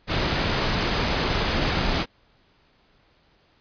pink noise, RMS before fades -23 dBFS, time 0.07-2.06 s, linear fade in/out 50 ms, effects pink hiss -61 dBFS RMS until 3.6 s + resampled to 11025 Hz

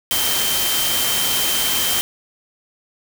sine tone in noise, 3129 Hz, G7, 4 cents flat, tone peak -23 dBFS, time 0.11-2.01 s, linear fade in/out 0 ms, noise white, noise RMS -20 dBFS, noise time 0.11-2.01 s, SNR -6 dB, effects none

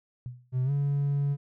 sine tone with exponential decay, 123.47 Hz, B2, in tune, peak -31 dBFS, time 0.26-0.54 s, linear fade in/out 0 ms, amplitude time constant 59 ms
triangle tone with pitch glide, 127.8 to 141.8 Hz, C3 to C#3, -40 to +40 cents, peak -21 dBFS, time 0.52-1.37 s, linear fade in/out 50 ms, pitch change +180 cents, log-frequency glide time 0.64-0.71 s
effects tanh soft clip ceiling -19 dBFS

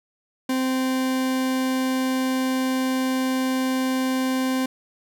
40% pulse tone, 260 Hz, C4, 11 cents flat, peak -20 dBFS, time 0.49-4.66 s, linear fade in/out 5 ms, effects none

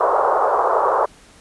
white band-pass noise, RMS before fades -17 dBFS, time 0-1.06 s, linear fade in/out 10 ms, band 420 to 1200 Hz, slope 48 dB/octave, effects pink hiss -48 dBFS RMS until 1.4 s + resampled to 24000 Hz

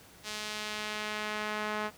sawtooth tone with band-pass filter sweep, 212.3 Hz, G#3, 38 cents sharp, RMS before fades -36 dBFS, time 0.23-1.91 s, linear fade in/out 50 ms, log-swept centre 4800 to 1300 Hz, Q 0.85, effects pink hiss -55 dBFS RMS until 1.97 s + high-pass 60 Hz 12 dB/octave

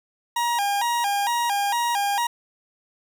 40% pulse tone with vibrato, 875 Hz, A5, 10 cents flat, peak -20 dBFS, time 0.36-2.27 s, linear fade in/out 5 ms, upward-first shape square, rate 2.2 Hz, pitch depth 140 cents each way, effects none

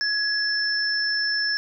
sine tone pair together, 1677 / 5324 Hz, G#6 / E8, +16 / +16 cents, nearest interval octave + minor sixth, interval 2000 cents, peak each -24 dBFS, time 0.01-1.57 s, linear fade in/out 0 ms, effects none

